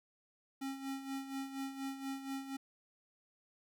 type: tone with tremolo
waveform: square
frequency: 270.7 Hz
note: C#4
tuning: 41 cents flat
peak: -38 dBFS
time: 0.61-2.57 s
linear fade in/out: 10 ms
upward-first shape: sine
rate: 4.2 Hz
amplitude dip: 65%
effects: none